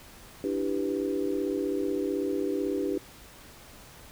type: chord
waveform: sine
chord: E minor seventh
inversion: third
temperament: equal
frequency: 293.7 / 329.6 / 392 / 493.9 Hz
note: D4 / E4 / G4 / B4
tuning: 0 / 0 / 0 / 0 cents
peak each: -31 / -34 / -30 / -35 dBFS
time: 0.44-2.98 s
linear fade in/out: 2 ms
effects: pink hiss -50 dBFS RMS until 4.11 s